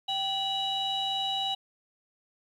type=tone cluster; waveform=sine; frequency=780 / 2943 / 3866 Hz; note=G5 / F#7 / B7; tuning=-9 / -10 / -38 cents; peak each=-31 dBFS; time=0.08-1.55 s; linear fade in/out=10 ms; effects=tanh soft clip ceiling -21 dBFS + 10-bit